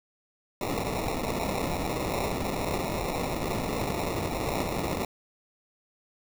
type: noise with sample-and-hold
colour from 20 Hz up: white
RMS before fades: -30 dBFS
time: 0.61-5.05 s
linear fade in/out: 2 ms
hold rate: 1575 Hz
effects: none